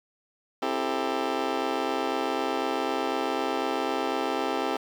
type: chord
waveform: 20% pulse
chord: A minor seventh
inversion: first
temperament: just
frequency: 264 / 330 / 396 / 440 Hz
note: C4 / E4 / G4 / A4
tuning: +16 / +2 / +18 / 0 cents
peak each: -27 dBFS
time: 0.62-4.77 s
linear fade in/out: 5 ms
effects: low-pass 4000 Hz 12 dB/octave + 8-bit